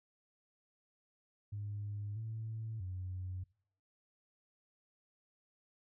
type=tone with pitch steps; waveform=sine; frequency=103 / 111.1 / 92.1 Hz; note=G#2 / A2 / F#2; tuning=-14 / +17 / -7 cents; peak=-38 dBFS; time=1.52-3.44 s; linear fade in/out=10 ms; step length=640 ms; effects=noise-tail reverb RT60 0.6 s tail -24 dB re dry + tanh soft clip ceiling -34 dBFS